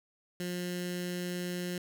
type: tone with notch filter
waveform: 15% pulse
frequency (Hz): 178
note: F3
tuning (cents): +33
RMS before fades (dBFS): -36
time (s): 0.4-1.78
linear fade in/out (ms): 2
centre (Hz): 800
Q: 0.59
effects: none